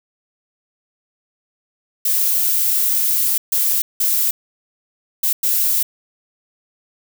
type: noise bursts at uneven times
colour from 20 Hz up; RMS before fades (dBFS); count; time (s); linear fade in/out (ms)
violet; -17; 5; 2.05-3.38 / 3.52-3.82 / 4-4.31 / 5.23-5.33 / 5.43-5.83; 5
effects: none